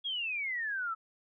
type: exponential sweep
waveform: sine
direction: down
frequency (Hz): 3357 to 1289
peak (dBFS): -32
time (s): 0.04-0.95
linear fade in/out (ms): 20
effects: none